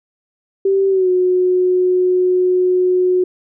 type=tone with pitch glide; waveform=sine; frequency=389 to 365.1 Hz; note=G4 to F#4; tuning=-13 to -23 cents; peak=-11 dBFS; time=0.65-3.24 s; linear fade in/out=5 ms; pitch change=-110 cents; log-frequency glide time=0.89-1.09 s; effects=none